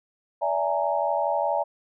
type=tone cluster; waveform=sine; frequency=578 / 663 / 833 / 925 Hz; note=D5 / E5 / G#5 / A#5; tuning=-28 / +10 / +5 / -14 cents; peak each=-27 / -27 / -27 / -29 dBFS; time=0.41-1.64 s; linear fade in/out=20 ms; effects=none